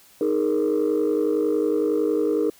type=chord; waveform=sine; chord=D# suspended fourth; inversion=none; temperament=equal; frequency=311.1 / 415.3 / 466.2 Hz; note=D#4 / G#4 / A#4; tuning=0 / 0 / 0 cents; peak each=-22 dBFS; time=0.21-2.5 s; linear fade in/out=2 ms; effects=tanh soft clip ceiling -14 dBFS + white hiss -53 dBFS RMS until 2.59 s